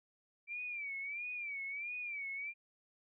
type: tone with vibrato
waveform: sine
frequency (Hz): 2327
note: D7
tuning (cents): -17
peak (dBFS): -39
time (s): 0.47-2.54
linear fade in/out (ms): 50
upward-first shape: sine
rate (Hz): 1.5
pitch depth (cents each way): 110
effects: none